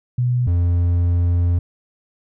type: tone pair in turn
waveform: sine / triangle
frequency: 123.47 / 87 Hz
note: B2 / F2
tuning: 0 / -6 cents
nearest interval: tritone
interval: 606 cents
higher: first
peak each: -15 / -12 dBFS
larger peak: second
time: 0.18-0.47 / 0.47-1.59 s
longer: second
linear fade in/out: 5 ms
effects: none